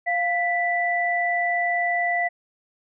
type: tone pair together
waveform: sine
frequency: 698.5 / 1977.1 Hz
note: F5 / B6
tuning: 0 / +1 cents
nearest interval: octave + tritone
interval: 1801 cents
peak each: -23 dBFS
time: 0.06-2.29 s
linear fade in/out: 20 ms
effects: none